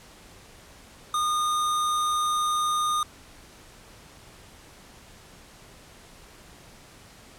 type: tone with sample-and-hold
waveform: sine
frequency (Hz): 1222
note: D#6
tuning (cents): -32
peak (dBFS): -22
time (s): 1.14-3.03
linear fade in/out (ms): 2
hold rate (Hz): 4900
effects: pink hiss -50 dBFS RMS until 7.38 s + low-pass 11000 Hz 12 dB/octave